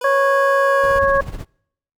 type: tone with pitch glide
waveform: 25% pulse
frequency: 493.9 to 484 Hz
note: B4 to B4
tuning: 0 to -35 cents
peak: -24 dBFS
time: 0.01-0.99 s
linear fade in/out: 5 ms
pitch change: -35 cents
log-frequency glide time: 0.59-0.81 s
type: harmonic tone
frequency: 551 Hz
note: C#5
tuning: 11 cents flat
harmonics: 1 / 2 / 3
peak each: -15 / -18 / -20 dBFS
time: 0.04-1.21 s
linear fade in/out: 5 ms
type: noise with tremolo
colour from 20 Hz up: brown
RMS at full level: -26 dBFS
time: 0.83-1.45 s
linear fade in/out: 10 ms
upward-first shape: triangle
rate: 16 Hz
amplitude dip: 80%
effects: noise-tail reverb RT60 0.7 s tail -26 dB re dry